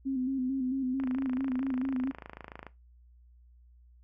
sine tone with vibrato, 261.6 Hz, C4, in tune, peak -28 dBFS, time 0.05-2.12 s, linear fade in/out 20 ms, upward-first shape square, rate 4.5 Hz, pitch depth 48 cents each way
click train, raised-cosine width 0.5 ms, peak -27 dBFS, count 46, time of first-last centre 1-2.667 s, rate 27 Hz
effects noise-tail reverb RT60 0.2 s tail -17 dB re dry + added 60 Hz sine -55 dBFS peak until 4.03 s

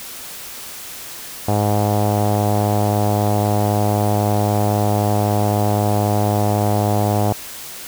sawtooth tone with low-pass filter, 103.83 Hz, G#2, in tune, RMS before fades -17 dBFS, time 1.48-7.33 s, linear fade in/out 5 ms, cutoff 750 Hz, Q 3.8, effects white hiss -33 dBFS RMS until 7.87 s

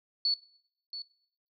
sine tone with echo, 4435 Hz, C#8, in tune, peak -24 dBFS, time 0.25-0.34 s, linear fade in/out 2 ms, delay 680 ms, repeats 1, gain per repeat -12 dB, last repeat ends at 1.02 s, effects noise-tail reverb RT60 0.7 s tail -22 dB re dry

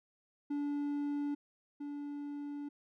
triangle tone pair in turn, 288.8 / 288.8 Hz, D4 / D4, -29 / -29 cents, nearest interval unison, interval 0 cents, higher neither, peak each -31 / -37 dBFS, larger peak first, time 0.5-1.35 / 1.8-2.69 s, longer second, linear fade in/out 10 ms, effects none

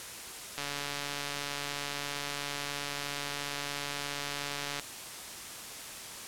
click train, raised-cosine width 0.2 ms, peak -18 dBFS, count 604, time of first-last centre 0.58-4.797 s, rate 143 Hz, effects white hiss -43 dBFS RMS until 6.27 s + low-pass 11000 Hz 12 dB/octave

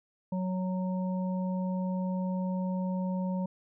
harmonic tone, 185 Hz, F#3, in tune, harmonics 1 / 3 / 5, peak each -29 / -39 / -42 dBFS, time 0.32-3.46 s, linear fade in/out 5 ms, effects none

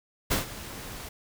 pink noise with ADSR envelope, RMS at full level -24 dBFS, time 0.3-1.09 s, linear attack 18 ms, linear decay 130 ms, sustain -16 dB, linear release 7 ms, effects none

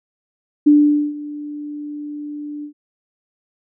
sine tone with ADSR envelope, 294.9 Hz, D4, 7 cents sharp, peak -6 dBFS, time 0.66-2.73 s, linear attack 13 ms, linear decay 460 ms, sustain -20 dB, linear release 94 ms, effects none

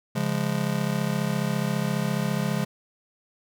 square chord, Db major, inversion none, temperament just, 138.59 / 173.24 / 207.9 Hz, Db3 / F3 / Ab3, 0 / -14 / +2 cents, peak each -29 / -29 / -29 dBFS, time 0.15-2.65 s, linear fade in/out 10 ms, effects none

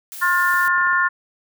blue noise, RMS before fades -34 dBFS, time 0.12-0.68 s, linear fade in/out 0 ms
harmonic tone, 355.3 Hz, F4, 30 cents sharp, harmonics 3 / 4 / 5, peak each -20 / -19 / -19 dBFS, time 0.21-1.09 s, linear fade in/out 20 ms
clicks, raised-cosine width 0.5 ms, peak -24 dBFS, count 6, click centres 0.541 / 0.681 / 0.781 / 0.813 / 0.872 / 0.931 s
effects none

